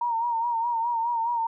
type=tone with vibrato; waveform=sine; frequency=932.3 Hz; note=A#5; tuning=in tune; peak=-23 dBFS; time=0.01-1.47 s; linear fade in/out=5 ms; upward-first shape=sine; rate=4.8 Hz; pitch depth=57 cents each way; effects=none